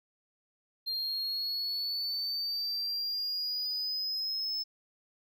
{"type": "exponential sweep", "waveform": "triangle", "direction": "up", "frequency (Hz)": [4186, 5240], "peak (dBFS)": -30, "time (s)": [0.86, 4.64], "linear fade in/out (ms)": 20, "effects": []}